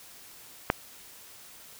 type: click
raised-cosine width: 0.5 ms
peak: -6 dBFS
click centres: 0.701 s
effects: white hiss -50 dBFS RMS until 1.79 s